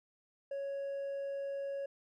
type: tone with hard clipping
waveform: sine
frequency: 555 Hz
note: C#5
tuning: 2 cents sharp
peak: -37 dBFS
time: 0.51-1.86 s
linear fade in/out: 5 ms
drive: 2 dB
effects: none

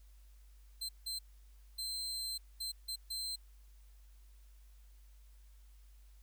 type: tone bursts at uneven times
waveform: sawtooth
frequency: 4114 Hz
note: C8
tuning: 30 cents flat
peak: -35 dBFS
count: 6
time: 0.81-0.89 / 1.06-1.19 / 1.78-2.38 / 2.6-2.72 / 2.88-2.96 / 3.1-3.36 s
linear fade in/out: 10 ms
effects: added 50 Hz sine -56 dBFS peak until 6.22 s + white hiss -72 dBFS RMS until 6.22 s

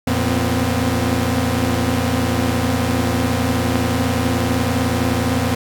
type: tone cluster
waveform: sawtooth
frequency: 86.4 / 115.7 / 243.2 / 263 Hz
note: F2 / A#2 / B3 / C4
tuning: -18 / -13 / -26 / +9 cents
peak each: -18 dBFS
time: 0.07-5.55 s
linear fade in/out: 5 ms
effects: none

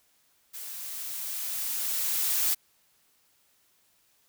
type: noise with level ramp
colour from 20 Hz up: blue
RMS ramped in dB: -40 to -25 dBFS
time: 0.53-2.55 s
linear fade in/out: 20 ms
effects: white hiss -67 dBFS RMS until 4.28 s

